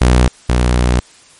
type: tone pair in turn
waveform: sawtooth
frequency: 61.74 / 61.14 Hz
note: B1 / B1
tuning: 0 / -17 cents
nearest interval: unison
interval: 17 cents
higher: first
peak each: -3 / -6 dBFS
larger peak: first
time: 0.01-0.28 / 0.49-1 s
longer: second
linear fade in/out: 5 ms
effects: white hiss -44 dBFS RMS until 1.39 s + MP3 48 kbps